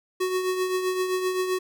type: tone with tremolo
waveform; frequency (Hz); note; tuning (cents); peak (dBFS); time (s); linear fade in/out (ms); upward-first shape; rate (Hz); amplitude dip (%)
square; 370; F#4; 0; -22; 0.2-1.59; 10; triangle; 7.7; 55
effects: none